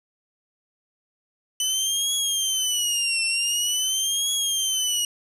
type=tone with vibrato; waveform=20% pulse; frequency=2997 Hz; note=F#7; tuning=22 cents sharp; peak=-16 dBFS; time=1.6-5.05 s; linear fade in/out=2 ms; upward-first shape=triangle; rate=0.46 Hz; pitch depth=190 cents each way; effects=resampled to 32000 Hz + 8-bit